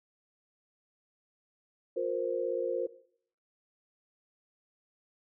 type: chord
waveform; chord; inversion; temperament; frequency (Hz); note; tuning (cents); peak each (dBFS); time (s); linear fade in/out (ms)
sine; F suspended fourth; none; equal with one note detuned; 356.4 / 466.2 / 523.3; F4 / Bb4 / C5; +35 / 0 / 0; -35 / -33 / -33; 1.96-2.87; 10
effects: noise-tail reverb RT60 0.6 s tail -17 dB re dry